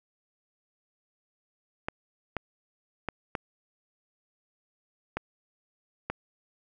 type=clicks; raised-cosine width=0.5 ms; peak=-15 dBFS; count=6; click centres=1.885 / 2.367 / 3.087 / 3.352 / 5.17 / 6.1 s; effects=none